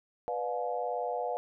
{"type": "chord", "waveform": "sine", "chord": "B diminished seventh", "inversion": "none", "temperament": "just", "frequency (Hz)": [493.9, 592.7, 711.2, 853.4], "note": ["B4", "D5", "F5", "Ab5"], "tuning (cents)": [0, 16, 31, 47], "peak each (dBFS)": [-35, -38, -34, -39], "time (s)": [0.28, 1.37], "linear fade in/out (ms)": 0, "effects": []}